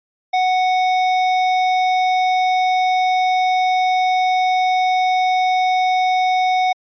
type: tone with tanh clipping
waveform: sine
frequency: 740 Hz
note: F#5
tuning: in tune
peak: -16 dBFS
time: 0.33-6.73 s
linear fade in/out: 10 ms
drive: 17 dB
effects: resampled to 11025 Hz